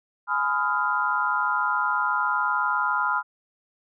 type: chord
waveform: sine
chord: F half-diminished seventh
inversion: first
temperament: just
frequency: 838.1 / 1005.8 / 1257.2 / 1396.9 Hz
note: Ab5 / Cb6 / Eb6 / F6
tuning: +16 / +31 / +18 / 0 cents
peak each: -30 / -26 / -28 / -25 dBFS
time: 0.27-3.23 s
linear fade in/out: 50 ms
effects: none